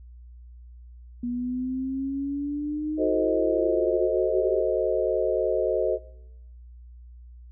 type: exponential sweep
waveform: sine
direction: up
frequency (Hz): 240.6 to 392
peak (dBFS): -26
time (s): 1.23-4.61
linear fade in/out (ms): 5
type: chord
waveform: sine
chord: F# diminished seventh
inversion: none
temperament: equal with one note detuned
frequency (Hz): 370 / 440 / 523.3 / 626.6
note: F#4 / A4 / C5 / Eb5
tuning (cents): 0 / 0 / 0 / +12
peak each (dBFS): -27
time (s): 2.97-5.99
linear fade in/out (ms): 50
effects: noise-tail reverb RT60 0.9 s tail -22 dB re dry + added 60 Hz sine -43 dBFS peak until 7.51 s